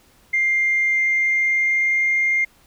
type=tone with pitch glide; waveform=sine; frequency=2100 to 2113 Hz; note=C7 to C7; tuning=+6 to +16 cents; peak=-15 dBFS; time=0.33-2.45 s; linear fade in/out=10 ms; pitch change=+10 cents; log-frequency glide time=0.83-2.13 s; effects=tanh soft clip ceiling -11 dBFS + pink hiss -55 dBFS RMS until 2.66 s